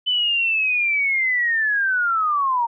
sine linear sweep, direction down, 3025 to 915 Hz, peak -17 dBFS, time 0.06-2.67 s, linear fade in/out 20 ms, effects none

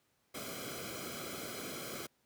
pink noise with comb filter, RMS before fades -43 dBFS, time 0.34-2.07 s, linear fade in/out 10 ms, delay 1.1 ms, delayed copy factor -0.8, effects pink hiss -75 dBFS RMS until 2.25 s + high-pass 100 Hz 12 dB/octave

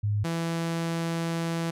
sine / sawtooth tone pair in turn, 103.9 / 166.42 Hz, G#2 / E3, +1 / +17 cents, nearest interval minor sixth, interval 816 cents, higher second, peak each -23 dBFS, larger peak neither, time 0.03-0.24 / 0.24-1.71 s, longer second, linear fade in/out 10 ms, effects low-pass 11000 Hz 12 dB/octave

